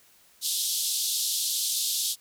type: band-pass noise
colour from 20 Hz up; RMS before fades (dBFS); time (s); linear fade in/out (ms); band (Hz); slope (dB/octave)
pink; -28; 0.41-2.16; 50; 3400 to 14000; 48
effects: white hiss -59 dBFS RMS until 2.2 s